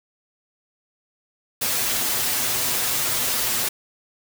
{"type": "noise with comb filter", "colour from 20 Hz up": "white", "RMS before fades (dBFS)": -23, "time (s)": [1.61, 3.69], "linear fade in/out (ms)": 10, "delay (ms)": 8.1, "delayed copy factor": 0.75, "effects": []}